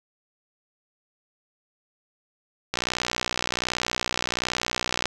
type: click train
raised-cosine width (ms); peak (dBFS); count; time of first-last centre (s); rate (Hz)
0.2; -7; 143; 2.74-5.056; 61.3
effects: none